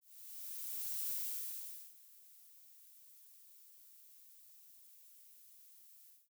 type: noise with ADSR envelope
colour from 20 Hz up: violet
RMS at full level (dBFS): -39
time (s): 0.01-6.29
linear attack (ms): 1100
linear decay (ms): 820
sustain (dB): -22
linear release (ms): 200
effects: none